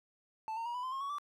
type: tone with pitch steps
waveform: triangle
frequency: 880 / 915.8 / 953 / 991.8 / 1032.1 / 1074.1 / 1117.7 / 1163.2 Hz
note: A5 / A#5 / A#5 / B5 / C6 / C6 / C#6 / D6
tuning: 0 / -31 / +38 / +7 / -24 / +45 / +14 / -17 cents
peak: -34 dBFS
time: 0.48-1.184 s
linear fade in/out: 0 ms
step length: 88 ms
effects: none